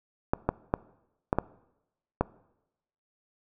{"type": "clicks", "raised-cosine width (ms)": 1, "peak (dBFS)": -9, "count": 6, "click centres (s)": [0.335, 0.49, 0.739, 1.329, 1.386, 2.21], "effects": ["noise-tail reverb RT60 0.9 s tail -21 dB re dry"]}